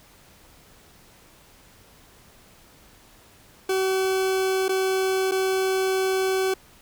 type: tone with dropouts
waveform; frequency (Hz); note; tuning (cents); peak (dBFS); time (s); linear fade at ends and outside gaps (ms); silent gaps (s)
40% pulse; 379.9; F#4; +46; -20; 3.69-6.54; 5; 4.683-4.691 / 5.313-5.318
effects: pink hiss -53 dBFS RMS until 6.81 s